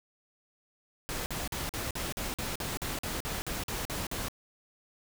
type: noise bursts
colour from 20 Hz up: pink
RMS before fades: -35 dBFS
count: 15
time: 1.09-4.284 s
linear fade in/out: 0 ms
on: 170 ms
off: 46 ms
effects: none